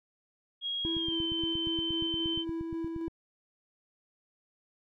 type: tone with pitch glide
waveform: sine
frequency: 3285 to 3083 Hz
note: G#7 to G7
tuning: -20 to -29 cents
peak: -31 dBFS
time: 0.61-2.45 s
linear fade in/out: 50 ms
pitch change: -109 cents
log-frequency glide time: 0.96-1.2 s
type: tone with tremolo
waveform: triangle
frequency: 329.6 Hz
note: E4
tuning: in tune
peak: -30 dBFS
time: 0.85-3.08 s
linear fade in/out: 0 ms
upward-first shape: square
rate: 3.7 Hz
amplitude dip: 25%
type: click train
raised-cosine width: 5 ms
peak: -29 dBFS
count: 20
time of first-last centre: 0.85-3.08 s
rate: 8.52 Hz
effects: none